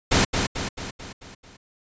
pink noise with echo, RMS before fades -18 dBFS, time 0.11-0.25 s, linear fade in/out 10 ms, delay 220 ms, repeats 6, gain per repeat -5 dB, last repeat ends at 1.57 s, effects resampled to 16000 Hz

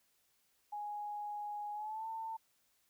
sine tone with pitch glide, 830.6 to 895.4 Hz, G#5 to A5, 0 to +30 cents, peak -39 dBFS, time 0.72-2.37 s, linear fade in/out 10 ms, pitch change +130 cents, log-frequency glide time 1.73-2.07 s, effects white hiss -75 dBFS RMS until 2.89 s

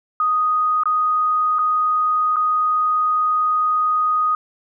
sine tone with dropouts, 1244.5 Hz, D#6, in tune, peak -15 dBFS, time 0.2-4.35 s, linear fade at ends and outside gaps 2 ms, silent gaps 0.835-0.856 / 1.586-1.59 / 2.36-2.366 s, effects none

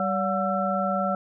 sine tone cluster, 195.2 / 571 / 724 / 1338 Hz, G3 / D5 / F#5 / E6, -7 / -49 / -38 / +25 cents, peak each -28 dBFS, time 0-1.15 s, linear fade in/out 2 ms, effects none

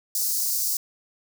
white high-pass noise, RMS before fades -25 dBFS, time 0.15-0.77 s, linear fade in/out 2 ms, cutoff 4600 Hz, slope 48 dB/octave, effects none

